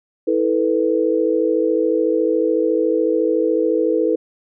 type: chord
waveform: sine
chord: E suspended fourth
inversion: none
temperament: equal with one note detuned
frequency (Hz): 324 / 440 / 493.9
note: E4 / A4 / B4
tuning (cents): -30 / 0 / 0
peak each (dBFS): -19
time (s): 0.27-4.16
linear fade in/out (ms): 10
effects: none